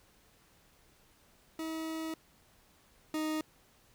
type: tone pair in turn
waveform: 40% pulse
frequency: 320.4 / 310.9 Hz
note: E4 / D#4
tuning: -49 / -1 cents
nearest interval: minor second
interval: 52 cents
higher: first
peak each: -35 / -31 dBFS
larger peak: second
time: 1.59-2.14 / 3.14-3.41 s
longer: first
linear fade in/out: 2 ms
effects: pink hiss -65 dBFS RMS until 3.94 s